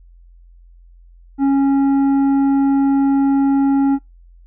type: tone with tanh clipping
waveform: triangle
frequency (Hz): 275.3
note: C#4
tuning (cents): -12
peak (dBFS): -13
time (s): 1.38-3.99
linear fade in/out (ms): 50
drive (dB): 12
effects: noise-tail reverb RT60 0.2 s tail -26 dB re dry + added 43 Hz sine -42 dBFS peak until 4.46 s